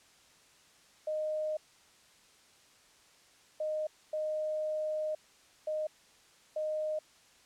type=tone bursts at uneven times; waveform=sine; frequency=617 Hz; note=D#5; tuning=15 cents flat; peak=-31 dBFS; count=5; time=1.07-1.57 / 3.6-3.87 / 4.13-5.15 / 5.67-5.87 / 6.56-6.99 s; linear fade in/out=5 ms; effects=white hiss -62 dBFS RMS until 7.45 s + low-pass 8000 Hz 12 dB/octave

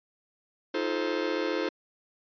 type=chord; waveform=45% pulse; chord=F dominant seventh; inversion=third; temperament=just; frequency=314.3 / 349.2 / 436.5 / 523.8 Hz; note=Eb4 / F4 / A4 / C5; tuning=+18 / 0 / -14 / +2 cents; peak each=-33 dBFS; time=0.74-1.69 s; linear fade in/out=5 ms; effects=resampled to 11025 Hz

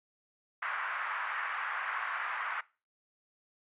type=band-pass noise; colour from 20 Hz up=pink; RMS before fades=-36 dBFS; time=0.62-2.61 s; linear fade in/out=5 ms; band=1100 to 1900 Hz; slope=24 dB/octave; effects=noise-tail reverb RT60 0.3 s tail -20 dB re dry + resampled to 8000 Hz

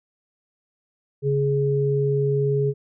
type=tone pair together; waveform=sine; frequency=139.3 / 417.4 Hz; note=C#3 / G#4; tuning=+9 / +9 cents; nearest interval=octave + perfect fifth; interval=1900 cents; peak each=-21 dBFS; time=1.22-2.74 s; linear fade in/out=50 ms; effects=none

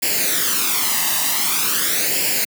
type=noise with flanger; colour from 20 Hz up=white; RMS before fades=-19 dBFS; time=0.02-2.45 s; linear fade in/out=10 ms; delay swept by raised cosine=0.4 to 1.06 ms; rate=0.45 Hz; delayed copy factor=+0.7; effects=high-pass 200 Hz 12 dB/octave

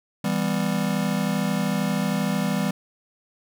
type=chord; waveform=square; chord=E minor; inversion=none; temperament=just; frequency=164.81 / 197.78 / 247.2 Hz; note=E3 / G3 / B3; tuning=0 / +16 / +2 cents; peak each=-28 / -25 / -29 dBFS; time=0.24-2.71 s; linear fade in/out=5 ms; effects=none

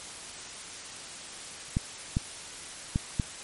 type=clicks; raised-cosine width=5 ms; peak=-13 dBFS; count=4; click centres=1.769 / 2.169 / 2.959 / 3.198 s; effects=white hiss -42 dBFS RMS until 3.43 s + MP3 48 kbps

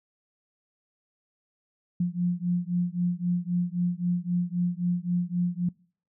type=beating tone pair; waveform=sine; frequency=174.61 / 178.41 Hz; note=F3 / F3; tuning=0 / +37 cents; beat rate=3.8 Hz; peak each=-27 dBFS; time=2-5.69 s; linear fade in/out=5 ms; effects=noise-tail reverb RT60 0.5 s tail -26 dB re dry

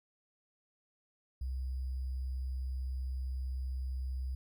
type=tone with sample-and-hold; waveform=sine; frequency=64.6 Hz; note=C2; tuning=21 cents flat; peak=-34 dBFS; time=1.41-4.35 s; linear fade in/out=5 ms; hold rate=4900 Hz; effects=none

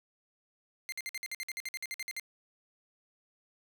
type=tone bursts; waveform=sawtooth; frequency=2093 Hz; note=C7; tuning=in tune; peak=-32 dBFS; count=16; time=0.89-2.197 s; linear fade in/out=0 ms; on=32 ms; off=53 ms; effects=none

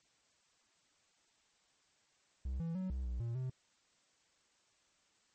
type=tone with pitch steps; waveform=triangle; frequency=64.9 / 165.7 / 186.7 / 64.4 / 60.8 / 117.1 / 129 Hz; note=C2 / E3 / F#3 / C2 / B1 / A#2 / C3; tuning=-13 / +9 / +16 / -27 / -26 / +8 / -24 cents; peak=-34 dBFS; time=2.45-3.5 s; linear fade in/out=5 ms; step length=150 ms; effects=white hiss -73 dBFS RMS until 5.34 s + MP3 32 kbps

